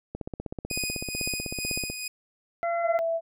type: click train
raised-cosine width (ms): 2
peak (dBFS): -20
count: 29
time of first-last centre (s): 0.15-1.9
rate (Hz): 16
type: tone with tremolo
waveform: 15% pulse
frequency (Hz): 2489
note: D#7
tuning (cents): 0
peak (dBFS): -21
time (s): 0.7-2.08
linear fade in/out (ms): 5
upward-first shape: sine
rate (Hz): 2.2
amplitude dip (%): 55
type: harmonic tone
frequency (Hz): 681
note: F5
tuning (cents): -44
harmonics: 1 / 2 / 3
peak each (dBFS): -25 / -35 / -37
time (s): 2.63-2.99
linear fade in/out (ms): 0
type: tone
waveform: sine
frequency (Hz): 662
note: E5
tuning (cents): +7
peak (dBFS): -24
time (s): 2.82-3.21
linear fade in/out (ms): 50
effects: none